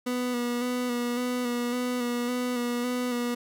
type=tone with vibrato; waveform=30% pulse; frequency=244.7 Hz; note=B3; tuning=16 cents flat; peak=-24 dBFS; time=0.06-3.35 s; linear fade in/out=10 ms; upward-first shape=square; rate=1.8 Hz; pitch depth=23 cents each way; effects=none